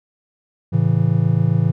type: chord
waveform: triangle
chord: A major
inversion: none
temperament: just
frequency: 110 / 137.5 / 165 Hz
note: A2 / C#3 / E3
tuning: 0 / -14 / +2 cents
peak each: -16 dBFS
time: 0.72-1.72 s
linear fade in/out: 20 ms
effects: none